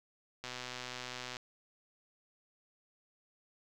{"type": "click train", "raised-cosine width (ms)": 0.2, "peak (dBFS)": -24, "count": 117, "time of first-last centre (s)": [0.44, 1.368], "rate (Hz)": 125, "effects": []}